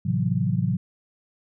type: chord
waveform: sine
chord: F# half-diminished seventh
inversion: first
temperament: just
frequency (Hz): 111 / 133.2 / 166.5 / 185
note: A2 / C3 / E3 / F#3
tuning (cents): +16 / +31 / +18 / 0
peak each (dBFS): -26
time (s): 0.05-0.77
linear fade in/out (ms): 10
effects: none